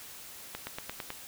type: accelerating click train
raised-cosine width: 0.3 ms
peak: -20 dBFS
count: 6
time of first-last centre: 0.55-1.104 s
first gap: 120 ms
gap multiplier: 0.96
effects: white hiss -47 dBFS RMS until 1.27 s